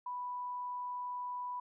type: tone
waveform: sine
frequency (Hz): 987.8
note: B5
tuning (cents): 0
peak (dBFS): -37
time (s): 0.06-1.6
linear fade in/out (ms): 5
effects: none